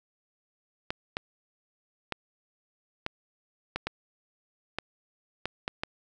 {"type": "clicks", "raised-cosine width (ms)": 0.3, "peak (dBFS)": -14, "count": 10, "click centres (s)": [0.905, 1.169, 2.123, 3.064, 3.76, 3.87, 4.786, 5.456, 5.679, 5.835], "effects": []}